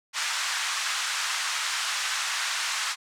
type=band-pass noise; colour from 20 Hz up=pink; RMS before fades=-29 dBFS; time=0.13-2.96 s; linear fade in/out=50 ms; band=1100 to 8200 Hz; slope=24 dB/octave; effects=none